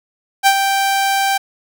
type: tone with ADSR envelope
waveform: sawtooth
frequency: 784 Hz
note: G5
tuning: in tune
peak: -3 dBFS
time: 0.43-1.38 s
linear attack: 37 ms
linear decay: 65 ms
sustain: -7 dB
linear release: 10 ms
effects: none